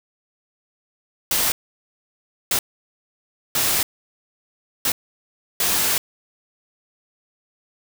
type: noise bursts at uneven times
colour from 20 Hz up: white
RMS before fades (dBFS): -20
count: 5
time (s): 1.31-1.52 / 2.51-2.59 / 3.55-3.83 / 4.85-4.92 / 5.6-5.98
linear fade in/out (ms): 2
effects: none